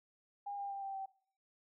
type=tone with pitch steps; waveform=sine; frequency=809 / 800.2 / 791.4 / 782.8 / 774.3 Hz; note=G#5 / G5 / G5 / G5 / G5; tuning=-46 / +35 / +16 / -3 / -22 cents; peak=-39 dBFS; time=0.46-1.06 s; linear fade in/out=10 ms; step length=120 ms; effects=noise-tail reverb RT60 0.5 s tail -18 dB re dry